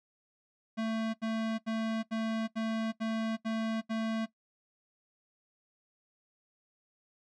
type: tone bursts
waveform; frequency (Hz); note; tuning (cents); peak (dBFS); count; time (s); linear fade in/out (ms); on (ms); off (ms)
square; 222.9; A3; +23; -31; 8; 0.77-4.262; 20; 370; 76
effects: noise-tail reverb RT60 0.1 s tail -17 dB re dry + low-pass 4000 Hz 12 dB/octave